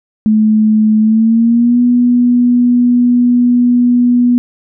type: tone with pitch glide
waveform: sine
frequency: 216 to 243.9 Hz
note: A3 to B3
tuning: -32 to -21 cents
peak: -6 dBFS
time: 0.26-4.38 s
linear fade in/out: 0 ms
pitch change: +211 cents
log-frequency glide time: 1-1.8 s
effects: none